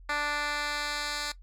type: tone with band-pass filter sweep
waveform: 10% pulse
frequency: 293.7 Hz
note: D4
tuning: in tune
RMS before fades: -32 dBFS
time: 0.09-1.32 s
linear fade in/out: 5 ms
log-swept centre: 2000 to 4600 Hz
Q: 0.92
effects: noise-tail reverb RT60 0.1 s tail -17 dB re dry + added 43 Hz sine -47 dBFS peak until 1.42 s